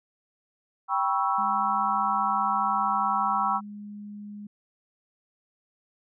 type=chord; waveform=sine; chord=C# half-diminished seventh; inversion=second; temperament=equal with one note detuned; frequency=784 / 973.6 / 1108.7 / 1318.5 Hz; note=G5 / B5 / C#6 / E6; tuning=0 / -25 / 0 / 0 cents; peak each=-28 dBFS; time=0.88-3.61 s; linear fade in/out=50 ms
type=tone with pitch glide; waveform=sine; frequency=207.7 to 206.5 Hz; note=G#3 to G#3; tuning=0 to -10 cents; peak=-37 dBFS; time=1.38-4.47 s; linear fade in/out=5 ms; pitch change=-10 cents; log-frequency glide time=2.18-3.51 s
effects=none